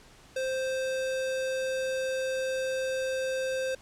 square tone, 523.3 Hz, C5, in tune, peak -29 dBFS, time 0.36-3.75 s, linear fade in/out 5 ms, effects pink hiss -55 dBFS RMS until 3.81 s + low-pass 9000 Hz 12 dB/octave

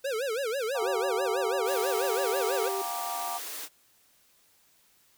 square tone with vibrato, 493.9 Hz, B4, in tune, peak -29 dBFS, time 0.04-2.69 s, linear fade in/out 10 ms, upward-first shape sine, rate 6.1 Hz, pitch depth 240 cents each way
sine chord, G minor seventh, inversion third, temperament just, 705.6 / 784 / 940.8 / 1176 Hz, F5 / G5 / Bb5 / D6, +18 / 0 / +16 / +2 cents, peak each -36 / -39 / -38 / -38 dBFS, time 0.74-3.39 s, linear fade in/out 20 ms
sine tone with pitch glide, 382.3 to 389.2 Hz, G4 to G4, -43 to -12 cents, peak -31 dBFS, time 0.82-2.82 s, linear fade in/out 5 ms, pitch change +31 cents, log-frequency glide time 1.16-2.27 s
white high-pass noise, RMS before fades -38 dBFS, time 1.64-3.69 s, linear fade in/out 50 ms, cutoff 270 Hz, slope 96 dB/octave
effects white hiss -64 dBFS RMS until 5.17 s

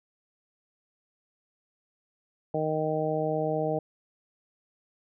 harmonic tone, 155.56 Hz, D#3, in tune, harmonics 1 / 2 / 3 / 4 / 5, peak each -33 / -34 / -30 / -30 / -34 dBFS, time 2.54-3.79 s, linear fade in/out 5 ms, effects none

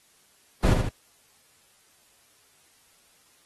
brown noise with echo, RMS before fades -19 dBFS, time 0.63-0.74 s, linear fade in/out 10 ms, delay 77 ms, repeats 2, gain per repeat -5 dB, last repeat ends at 0.894 s, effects white hiss -61 dBFS RMS until 3.45 s + AAC 32 kbps

